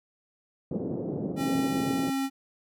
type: band-pass noise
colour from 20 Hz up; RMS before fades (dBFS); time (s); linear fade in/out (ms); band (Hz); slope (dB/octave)
pink; -32; 0.71-2.1; 5; 140 to 490; 24
type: tone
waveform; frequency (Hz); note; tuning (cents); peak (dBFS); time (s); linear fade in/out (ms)
square; 270; C#4; -45; -27; 1.36-2.3; 50
effects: none